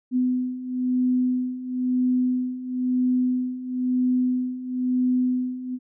sine beating tone pair, 251.4 / 252.4 Hz, B3 / B3, +31 / +38 cents, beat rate 1 Hz, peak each -26 / -22 dBFS, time 0.11-5.79 s, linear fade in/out 50 ms, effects none

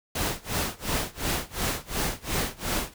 pink noise with tremolo, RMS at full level -26 dBFS, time 0.15-2.94 s, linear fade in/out 5 ms, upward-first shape sine, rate 2.8 Hz, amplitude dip 95%, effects none

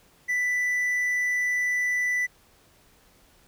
triangle tone, 1982 Hz, B6, 6 cents sharp, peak -21 dBFS, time 0.28-2.27 s, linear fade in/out 20 ms, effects pink hiss -59 dBFS RMS until 3.47 s

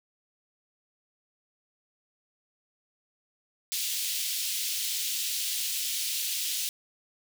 pink high-pass noise, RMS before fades -31 dBFS, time 3.72-6.69 s, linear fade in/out 0 ms, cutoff 3000 Hz, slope 24 dB/octave, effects none

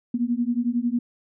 sine beating tone pair, 234.4 / 245.4 Hz, A#3 / B3, +10 / -11 cents, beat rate 11 Hz, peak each -24 / -24 dBFS, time 0.14-0.99 s, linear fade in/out 5 ms, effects none

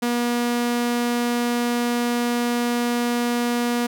sawtooth tone, 240 Hz, B3, 49 cents flat, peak -16 dBFS, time 0.02-3.87 s, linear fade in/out 10 ms, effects none

